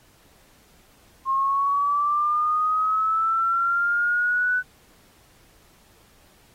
sine linear sweep, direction up, 1066 to 1499 Hz, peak -19 dBFS, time 1.25-4.63 s, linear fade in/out 50 ms, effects pink hiss -57 dBFS RMS until 6.54 s + AAC 48 kbps

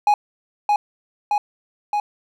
triangle tone with echo, 830.6 Hz, G#5, in tune, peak -10 dBFS, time 0.07-0.14 s, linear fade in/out 2 ms, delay 620 ms, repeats 3, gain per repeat -2 dB, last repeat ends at 2 s, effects none

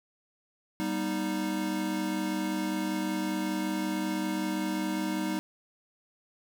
square chord, G augmented, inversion none, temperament equal with one note detuned, 196 / 241.3 / 311.1 Hz, G3 / B3 / D#4, 0 / -40 / 0 cents, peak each -34 / -38 / -32 dBFS, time 0.8-5.39 s, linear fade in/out 0 ms, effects none

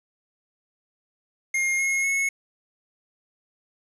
square tone with pitch steps, 2132 / 2161 / 2189 Hz, C7 / C#7 / C#7, +32 / -45 / -22 cents, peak -22 dBFS, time 1.54-2.29 s, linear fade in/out 5 ms, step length 250 ms, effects resampled to 24000 Hz + 8-bit

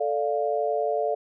sine chord, D minor, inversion second, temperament equal, 440 / 587.3 / 698.5 Hz, A4 / D5 / F5, 0 / 0 / 0 cents, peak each -27 dBFS, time 0-1.15 s, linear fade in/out 10 ms, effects none

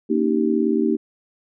sine chord, Eb dominant seventh, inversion second, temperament just, 233.3 / 280 / 311.1 / 388.9 Hz, Bb3 / Db4 / Eb4 / G4, +2 / +18 / 0 / -14 cents, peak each -21 / -27 / -21 / -22 dBFS, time 0.09-0.97 s, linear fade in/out 20 ms, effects none

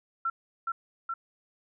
sine tone with echo, 1354 Hz, E6, 46 cents sharp, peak -26 dBFS, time 0.25-0.3 s, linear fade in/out 5 ms, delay 420 ms, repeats 2, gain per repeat -2 dB, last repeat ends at 1.14 s, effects none

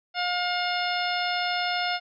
harmonic tone with a mistuned harmonic, 713 Hz, F5, 36 cents sharp, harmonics 1 / 2 / 3 / 4 / 5 / 6 / 7, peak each -28 / -31 / -33 / -34 / -35 / -36 / -36 dBFS, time 0.14-2 s, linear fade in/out 50 ms, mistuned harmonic 7, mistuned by +79 cents, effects none

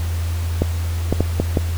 clicks, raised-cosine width 2 ms, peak -3 dBFS, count 5, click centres 0.62 / 1.126 / 1.206 / 1.4 / 1.572 s, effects added 84 Hz sine -19 dBFS peak until 1.77 s + pink hiss -35 dBFS RMS until 1.77 s

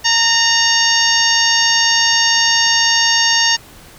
harmonic tone with a mistuned harmonic, 918 Hz, A#5, 27 cents flat, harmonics 1 / 2 / 3 / 4 / 5 / 6 / 7, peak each -21 / -17 / -19 / -22 / -18 / -17 / -19 dBFS, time 0.04-3.57 s, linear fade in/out 20 ms, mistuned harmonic 3, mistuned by +51 cents, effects pink hiss -41 dBFS RMS until 3.98 s

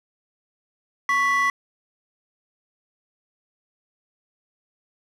triangle tone pair together, 1111.4 / 1975.5 Hz, C#6 / B6, +4 / 0 cents, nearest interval minor seventh, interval 996 cents, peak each -18 dBFS, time 1.09-1.5 s, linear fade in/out 2 ms, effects tanh soft clip ceiling -12 dBFS

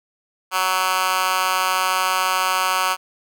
10% pulse tone with high-pass filter, 186.2 Hz, F#3, 11 cents sharp, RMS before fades -20 dBFS, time 0.51-2.97 s, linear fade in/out 50 ms, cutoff 1200 Hz, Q 1.6, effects none

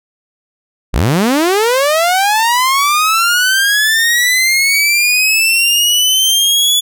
sawtooth linear sweep, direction up, 38.89 to 3442 Hz, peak -6 dBFS, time 0.93-6.81 s, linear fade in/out 20 ms, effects none

